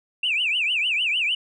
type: tone with vibrato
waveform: sine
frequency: 2651 Hz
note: E7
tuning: 9 cents sharp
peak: -19 dBFS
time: 0.23-1.35 s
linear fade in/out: 5 ms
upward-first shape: triangle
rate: 6.6 Hz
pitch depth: 260 cents each way
effects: tanh soft clip ceiling -15 dBFS